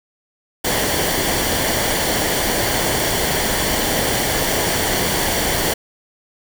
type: noise with comb filter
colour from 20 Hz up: pink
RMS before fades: -19 dBFS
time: 0.64-5.74 s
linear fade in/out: 10 ms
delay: 0.78 ms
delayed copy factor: -0.5
effects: none